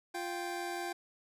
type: tone pair together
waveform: 25% pulse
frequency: 349.2 / 784 Hz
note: F4 / G5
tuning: 0 / 0 cents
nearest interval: octave + major second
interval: 1400 cents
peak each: -35 / -36 dBFS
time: 0.14-0.93 s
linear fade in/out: 10 ms
effects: resampled to 32000 Hz